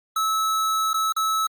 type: tone with dropouts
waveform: square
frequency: 1300 Hz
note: E6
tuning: 24 cents flat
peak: -21 dBFS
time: 0.16-1.47 s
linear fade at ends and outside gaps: 5 ms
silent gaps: 0.933-0.941 / 1.125-1.164 s
effects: Opus 48 kbps